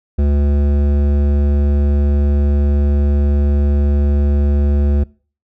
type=tone with hard clipping; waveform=triangle; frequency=71.8 Hz; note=D2; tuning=39 cents flat; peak=-13 dBFS; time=0.18-5.04 s; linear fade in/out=10 ms; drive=17 dB; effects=noise-tail reverb RT60 0.4 s tail -23 dB re dry